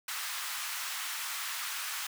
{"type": "high-pass noise", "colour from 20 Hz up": "pink", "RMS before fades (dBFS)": -37, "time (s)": [0.08, 2.07], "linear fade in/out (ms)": 5, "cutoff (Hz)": 1100, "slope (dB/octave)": 24, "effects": []}